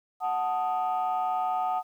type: chord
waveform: sine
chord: D# diminished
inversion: first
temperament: equal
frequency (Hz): 740 / 880 / 1244.5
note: F#5 / A5 / D#6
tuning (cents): 0 / 0 / 0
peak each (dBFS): -26 / -31 / -32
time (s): 0.2-1.83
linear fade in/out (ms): 50
effects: tanh soft clip ceiling -19 dBFS + 10-bit